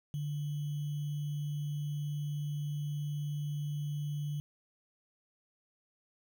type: tone with sample-and-hold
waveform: sine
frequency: 146.83 Hz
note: D3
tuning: in tune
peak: -33 dBFS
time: 0.14-4.4 s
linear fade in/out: 0 ms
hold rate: 3150 Hz
effects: none